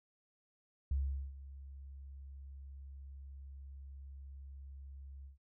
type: tone with ADSR envelope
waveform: sine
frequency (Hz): 68.4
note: C#2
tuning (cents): -23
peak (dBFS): -30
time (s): 0.91-5.38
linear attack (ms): 4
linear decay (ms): 410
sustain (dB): -17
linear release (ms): 130
effects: none